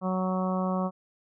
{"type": "harmonic tone", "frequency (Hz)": 185.8, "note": "F#3", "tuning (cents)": 7, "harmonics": [1, 2, 3, 4, 5, 6, 7], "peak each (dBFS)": [-27, -38, -33, -36, -39, -35, -42], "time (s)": [0.01, 0.91], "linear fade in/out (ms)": 50, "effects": []}